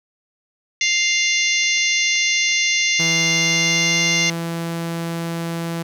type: harmonic tone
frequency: 698.5 Hz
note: F5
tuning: in tune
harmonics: 3 / 4 / 5 / 6 / 7 / 8 / 9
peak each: -19 / -23 / -26 / -27 / -30 / -26 / -24 dBFS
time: 0.81-4.3 s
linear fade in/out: 2 ms
type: clicks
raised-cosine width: 0.3 ms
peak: -27 dBFS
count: 5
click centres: 1.636 / 1.778 / 2.157 / 2.491 / 2.522 s
type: tone with pitch glide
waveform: sawtooth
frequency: 164.7 to 167.39 Hz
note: E3 to E3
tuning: -1 to +27 cents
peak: -19 dBFS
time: 2.99-5.83 s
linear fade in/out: 10 ms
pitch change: +28 cents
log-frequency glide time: 3.34-4 s
effects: none